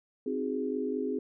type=chord; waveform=sine; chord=Ab dominant seventh; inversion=first; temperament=equal; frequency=261.6 / 311.1 / 370 / 415.3 Hz; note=C4 / Eb4 / Gb4 / Ab4; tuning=0 / 0 / 0 / 0 cents; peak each=-33 / -38 / -38 / -33 dBFS; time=0.26-1.19 s; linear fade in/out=5 ms; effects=none